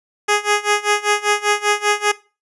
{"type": "tone with tremolo", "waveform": "10% pulse", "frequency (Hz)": 415.3, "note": "G#4", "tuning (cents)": 0, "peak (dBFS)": -4, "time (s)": [0.28, 2.12], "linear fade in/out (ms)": 10, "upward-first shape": "sine", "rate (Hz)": 5.1, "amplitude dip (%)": 90, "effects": ["noise-tail reverb RT60 0.3 s tail -19 dB re dry", "resampled to 24000 Hz"]}